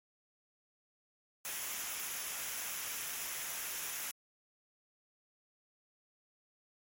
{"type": "noise with comb filter", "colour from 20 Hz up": "white", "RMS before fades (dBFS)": -40, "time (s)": [1.45, 4.11], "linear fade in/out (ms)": 0, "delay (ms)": 0.23, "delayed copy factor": -0.55, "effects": ["MP3 64 kbps"]}